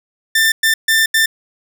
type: tone bursts at uneven times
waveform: sawtooth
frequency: 1786 Hz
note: A6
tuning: 25 cents sharp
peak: -7 dBFS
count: 4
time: 0.35-0.52 / 0.63-0.74 / 0.88-1.06 / 1.14-1.26 s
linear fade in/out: 5 ms
effects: none